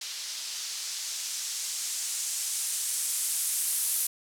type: noise with low-pass filter sweep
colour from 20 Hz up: violet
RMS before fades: -32 dBFS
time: 0.01-4.07 s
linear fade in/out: 5 ms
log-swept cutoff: 4600 to 11000 Hz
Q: 1.3
effects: none